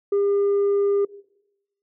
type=tone; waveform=sine; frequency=402.2 Hz; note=G4; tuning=44 cents sharp; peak=-15 dBFS; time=0.12-1.05 s; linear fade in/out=5 ms; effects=noise-tail reverb RT60 0.9 s tail -21 dB re dry + tanh soft clip ceiling -16 dBFS